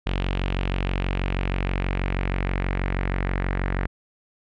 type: tone with low-pass filter sweep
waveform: sawtooth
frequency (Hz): 46.25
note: F#1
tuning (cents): 0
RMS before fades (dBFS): -25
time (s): 0.06-3.87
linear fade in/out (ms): 10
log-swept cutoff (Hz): 3000 to 1900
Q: 2.9
effects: none